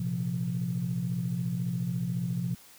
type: chord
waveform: sine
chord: Bb suspended second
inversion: none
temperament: equal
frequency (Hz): 116.54 / 130.81 / 174.61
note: Bb2 / C3 / F3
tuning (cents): 0 / 0 / 0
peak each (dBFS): -35 / -32 / -30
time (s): 0-2.55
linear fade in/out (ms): 5
effects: tanh soft clip ceiling -20 dBFS + white hiss -54 dBFS RMS until 2.78 s